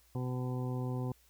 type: harmonic tone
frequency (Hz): 126.3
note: B2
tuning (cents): +39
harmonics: 1 / 2 / 3 / 4 / 6 / 7 / 8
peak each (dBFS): -34 / -40 / -44 / -46 / -50 / -51 / -52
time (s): 0.15-1.12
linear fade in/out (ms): 2
effects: added 60 Hz sine -67 dBFS peak until 1.29 s + white hiss -67 dBFS RMS until 1.29 s